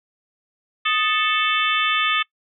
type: harmonic tone with a mistuned harmonic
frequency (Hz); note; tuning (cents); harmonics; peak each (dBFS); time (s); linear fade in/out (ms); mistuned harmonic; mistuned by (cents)
440; A4; 0; 3 / 4 / 5 / 6 / 7 / 8; -22 / -26 / -25 / -25 / -26 / -25; 0.85-2.23; 10; 3; -100
effects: noise-tail reverb RT60 0.1 s tail -24 dB re dry